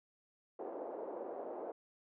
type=band-pass noise; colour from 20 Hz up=white; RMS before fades=-44 dBFS; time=0.59-1.72 s; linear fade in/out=5 ms; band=350 to 660 Hz; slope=24 dB/octave; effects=none